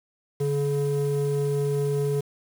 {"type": "ring-modulated tone", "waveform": "triangle", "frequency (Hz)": 284.5, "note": "C#4", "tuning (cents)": 45, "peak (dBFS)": -16, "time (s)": [0.4, 2.21], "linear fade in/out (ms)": 10, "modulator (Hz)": 141, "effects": ["tanh soft clip ceiling -15 dBFS", "7-bit"]}